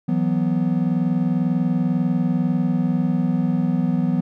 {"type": "chord", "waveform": "triangle", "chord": "E suspended second", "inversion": "none", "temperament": "equal", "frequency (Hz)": [164.81, 185, 246.9], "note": ["E3", "F#3", "B3"], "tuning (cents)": [0, 0, 0], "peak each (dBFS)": -20, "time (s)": [0.08, 4.21], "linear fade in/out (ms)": 10, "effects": []}